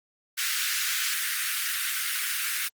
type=high-pass noise; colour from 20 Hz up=pink; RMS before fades=-28 dBFS; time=0.37-2.69 s; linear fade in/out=20 ms; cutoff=1400 Hz; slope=48 dB/octave; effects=Opus 32 kbps